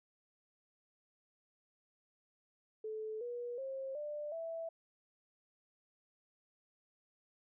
sine tone with pitch steps, 434.8 / 482.4 / 535.3 / 594 / 659 Hz, A4 / B4 / C5 / D5 / E5, -21 / -41 / +39 / +20 / -1 cents, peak -39 dBFS, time 2.84-4.69 s, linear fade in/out 5 ms, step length 370 ms, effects none

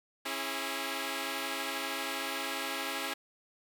5% pulse chord, C# minor, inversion none, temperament equal with one note detuned, 272.7 / 329.6 / 415.3 Hz, C#4 / E4 / G#4, -28 / 0 / 0 cents, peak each -26 / -27 / -28 dBFS, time 0.25-3.14 s, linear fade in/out 10 ms, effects none

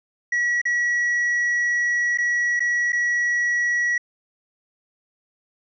triangle tone with dropouts, 1927 Hz, B6, 43 cents flat, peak -17 dBFS, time 0.32-3.98 s, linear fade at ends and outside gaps 5 ms, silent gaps 0.616-0.653 / 2.175-2.184 / 2.595-2.603 / 2.922-2.929 s, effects resampled to 16000 Hz

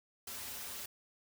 white noise with comb filter, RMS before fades -44 dBFS, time 0.27-0.86 s, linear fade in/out 5 ms, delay 6.3 ms, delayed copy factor -1, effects none

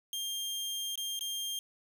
sawtooth tone with dropouts, 3200 Hz, G7, 35 cents sharp, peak -31 dBFS, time 0.13-1.59 s, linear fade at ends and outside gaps 1 ms, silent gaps 0.956-0.976 / 1.192-1.209 s, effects none

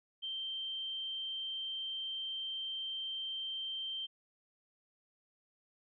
sine tone, 3136 Hz, G7, in tune, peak -37 dBFS, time 0.22-4.07 s, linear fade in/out 20 ms, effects none

